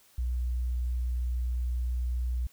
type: tone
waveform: sine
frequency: 61.2 Hz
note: B1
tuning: 15 cents flat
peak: -27 dBFS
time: 0.18-2.47 s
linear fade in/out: 5 ms
effects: white hiss -61 dBFS RMS until 2.52 s